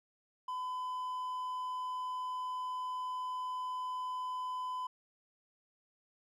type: tone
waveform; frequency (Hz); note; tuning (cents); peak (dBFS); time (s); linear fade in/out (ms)
triangle; 1009; B5; +37; -34; 0.48-4.87; 5
effects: none